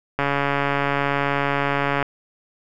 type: click train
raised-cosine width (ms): 0.5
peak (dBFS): -6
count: 260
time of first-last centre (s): 0.19-2.027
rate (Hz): 141
effects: none